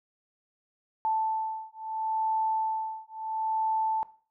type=beating tone pair; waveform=sine; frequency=880 / 880.74 Hz; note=A5 / A5; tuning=0 / +1 cents; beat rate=0.74 Hz; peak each=-30 dBFS; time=1.05-4.03 s; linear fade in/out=0 ms; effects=noise-tail reverb RT60 0.4 s tail -17 dB re dry